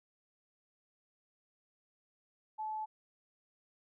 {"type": "tone", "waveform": "sine", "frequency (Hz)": 865, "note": "A5", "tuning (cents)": -30, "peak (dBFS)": -36, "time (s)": [2.58, 2.86], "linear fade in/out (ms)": 20, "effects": []}